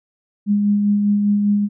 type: tone with tremolo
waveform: sine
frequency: 205.1 Hz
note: G#3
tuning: 21 cents flat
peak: -12 dBFS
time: 0.46-1.69 s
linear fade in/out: 50 ms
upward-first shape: sine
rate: 5 Hz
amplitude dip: 30%
effects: none